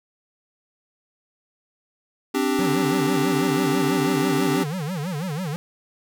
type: chord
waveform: square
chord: C suspended second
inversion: none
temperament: equal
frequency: 261.6 / 293.7 / 392 Hz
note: C4 / D4 / G4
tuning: 0 / 0 / 0 cents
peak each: -25 dBFS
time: 2.34-4.64 s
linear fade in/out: 10 ms
type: tone with vibrato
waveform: square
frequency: 165.3 Hz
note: E3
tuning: 5 cents sharp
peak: -26 dBFS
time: 2.59-5.56 s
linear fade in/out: 0 ms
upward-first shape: sine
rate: 6.1 Hz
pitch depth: 260 cents each way
effects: none